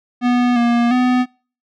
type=tone with pitch steps; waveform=square; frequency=245.2 / 237.2 / 250.5 Hz; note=B3 / A#3 / B3; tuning=-12 / +30 / +25 cents; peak=-13 dBFS; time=0.21-1.26 s; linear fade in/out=50 ms; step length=350 ms; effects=noise-tail reverb RT60 0.4 s tail -26 dB re dry + low-pass 3000 Hz 12 dB/octave